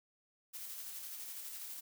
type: noise with tremolo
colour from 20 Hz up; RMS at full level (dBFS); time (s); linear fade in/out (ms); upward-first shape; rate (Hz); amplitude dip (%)
blue; -45; 0.53-1.81; 20; square; 12; 25
effects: none